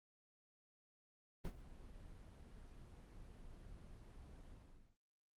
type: noise with ADSR envelope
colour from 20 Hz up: brown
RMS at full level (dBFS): -41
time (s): 1.44-4.97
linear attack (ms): 14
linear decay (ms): 61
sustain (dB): -15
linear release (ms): 500
effects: Opus 24 kbps